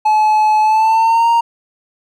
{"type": "tone with pitch glide", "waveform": "triangle", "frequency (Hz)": [858, 930.3], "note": ["A5", "A#5"], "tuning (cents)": [-44, -4], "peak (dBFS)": -7, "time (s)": [0.05, 1.41], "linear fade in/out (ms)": 10, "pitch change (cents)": 140, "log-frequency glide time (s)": [0.61, 1.29], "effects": []}